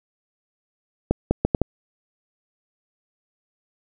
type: accelerating click train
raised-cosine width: 2 ms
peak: -4 dBFS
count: 5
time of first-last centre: 1.11-1.617 s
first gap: 200 ms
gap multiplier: 0.7
effects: none